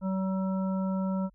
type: harmonic tone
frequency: 190 Hz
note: F#3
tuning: 46 cents sharp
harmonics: 1 / 3 / 5 / 7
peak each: -27 / -37 / -41 / -44 dBFS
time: 0.01-1.3 s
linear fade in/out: 50 ms
effects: added 46 Hz sine -59 dBFS peak until 1.34 s